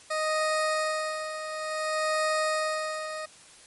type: tone with tremolo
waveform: 20% pulse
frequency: 622.3 Hz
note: D#5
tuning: in tune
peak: -19 dBFS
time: 0.1-3.26 s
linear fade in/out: 10 ms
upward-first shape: sine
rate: 0.57 Hz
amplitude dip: 65%
effects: white hiss -52 dBFS RMS until 3.66 s + MP3 48 kbps